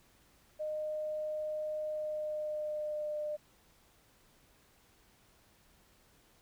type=tone with pitch glide; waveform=sine; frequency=613 to 601.4 Hz; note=D#5 to D5; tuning=-26 to +41 cents; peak=-34 dBFS; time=0.59-3.37 s; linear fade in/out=20 ms; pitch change=-33 cents; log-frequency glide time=1.89-3.19 s; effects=pink hiss -66 dBFS RMS until 6.41 s